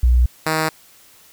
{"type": "tone pair in turn", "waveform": ["sine", "5% pulse"], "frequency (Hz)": [61, 157.94], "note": ["B1", "D#3"], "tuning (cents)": [-21, 26], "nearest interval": "octave + major third", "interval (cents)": 1647, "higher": "second", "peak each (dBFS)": [-10, -6], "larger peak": "second", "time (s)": [[0.03, 0.26], [0.46, 0.69]], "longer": "neither", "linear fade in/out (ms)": 5, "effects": ["white hiss -49 dBFS RMS until 1.32 s"]}